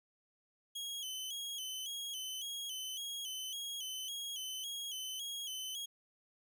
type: tone with vibrato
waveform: sawtooth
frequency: 3165 Hz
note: G7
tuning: 16 cents sharp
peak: -37 dBFS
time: 0.75-5.86 s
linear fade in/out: 10 ms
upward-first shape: square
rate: 1.8 Hz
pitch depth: 68 cents each way
effects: none